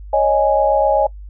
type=chord; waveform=sine; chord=C# suspended second; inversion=none; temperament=equal; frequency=554.4 / 622.3 / 830.6 Hz; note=C#5 / D#5 / G#5; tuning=0 / 0 / 0 cents; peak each=-16 dBFS; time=0.13-1.07 s; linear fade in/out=5 ms; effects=noise-tail reverb RT60 0.1 s tail -23 dB re dry + added 50 Hz sine -31 dBFS peak until 1.29 s